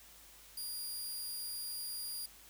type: tone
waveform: 15% pulse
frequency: 4818 Hz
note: D8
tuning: 43 cents sharp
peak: -33 dBFS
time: 0.57-2.26 s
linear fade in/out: 5 ms
effects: added 50 Hz sine -66 dBFS peak until 2.49 s + white hiss -58 dBFS RMS until 2.49 s